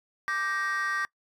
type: chord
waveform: triangle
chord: G minor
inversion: second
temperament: just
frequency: 1176 / 1568 / 1881.6 Hz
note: D6 / G6 / Bb6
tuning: +2 / 0 / +16 cents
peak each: -28 dBFS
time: 0.28-1.05 s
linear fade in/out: 0 ms
effects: noise-tail reverb RT60 0.1 s tail -24 dB re dry + tanh soft clip ceiling -22 dBFS

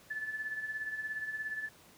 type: tone with tremolo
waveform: sine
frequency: 1740 Hz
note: A6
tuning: 20 cents flat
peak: -33 dBFS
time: 0.1-1.69 s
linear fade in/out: 10 ms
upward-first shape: sine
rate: 17 Hz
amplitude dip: 60%
effects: pink hiss -59 dBFS RMS until 1.97 s + high-pass 80 Hz 12 dB/octave

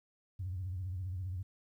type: tone with vibrato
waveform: sine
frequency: 91.9 Hz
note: F#2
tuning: 11 cents flat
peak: -35 dBFS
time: 0.39-1.43 s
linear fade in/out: 10 ms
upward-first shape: sine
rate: 15 Hz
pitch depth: 110 cents each way
effects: tanh soft clip ceiling -31 dBFS + 12-bit

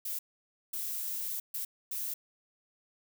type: noise bursts at uneven times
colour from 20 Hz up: violet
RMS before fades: -36 dBFS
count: 4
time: 0.05-0.19 / 0.73-1.4 / 1.54-1.65 / 1.91-2.14 s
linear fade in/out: 5 ms
effects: none

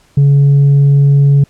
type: tone with tanh clipping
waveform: sine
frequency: 140.9 Hz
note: C#3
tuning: 29 cents sharp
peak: -5 dBFS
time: 0.17-1.44 s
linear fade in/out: 5 ms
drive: 1 dB
effects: pink hiss -50 dBFS RMS until 1.49 s + low-pass 10000 Hz 12 dB/octave

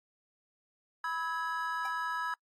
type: chord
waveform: triangle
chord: E major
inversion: second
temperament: equal with one note detuned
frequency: 987.8 / 1292.9 / 1661.2 Hz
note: B5 / E6 / G#6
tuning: 0 / -34 / 0 cents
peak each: -35 dBFS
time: 1.04-2.34 s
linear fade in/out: 2 ms
type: tone with exponential decay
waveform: square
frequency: 784 Hz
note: G5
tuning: in tune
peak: -40 dBFS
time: 1.85-1.95 s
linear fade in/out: 2 ms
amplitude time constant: 21 ms
effects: noise-tail reverb RT60 0.1 s tail -26 dB re dry + AAC 64 kbps

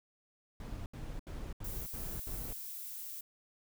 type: noise bursts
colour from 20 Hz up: brown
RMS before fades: -42 dBFS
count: 6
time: 0.6-2.53 s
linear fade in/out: 2 ms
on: 260 ms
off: 74 ms
type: noise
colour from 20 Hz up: violet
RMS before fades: -44 dBFS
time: 1.64-3.21 s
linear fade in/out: 5 ms
effects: none

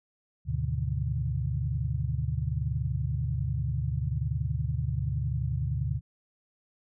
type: tone cluster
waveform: sine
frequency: 74.1 / 104.1 / 124.8 / 146 / 156.8 Hz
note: D2 / G#2 / B2 / D3 / D#3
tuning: +16 / +5 / +19 / -10 / +14 cents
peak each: -32 / -34 / -31 / -34 / -40 dBFS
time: 0.45-6.01 s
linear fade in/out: 50 ms
effects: none

